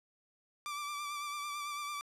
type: tone with vibrato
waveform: sawtooth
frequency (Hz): 1171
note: D6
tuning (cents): -5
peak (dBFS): -34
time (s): 0.66-2.01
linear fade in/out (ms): 0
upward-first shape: sine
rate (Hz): 9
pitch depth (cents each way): 31
effects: low-pass 12000 Hz 12 dB/octave